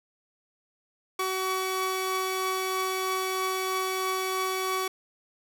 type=tone pair together; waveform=sawtooth; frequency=376.3 / 1132 Hz; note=F#4 / C#6; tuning=+29 / +36 cents; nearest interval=octave + perfect fifth; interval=1907 cents; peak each=-26 / -26 dBFS; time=1.19-4.88 s; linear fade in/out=5 ms; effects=none